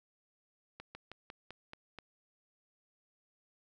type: slowing click train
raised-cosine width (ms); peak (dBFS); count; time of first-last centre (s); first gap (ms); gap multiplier
0.3; -30; 7; 0.8-1.987; 150; 1.11
effects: none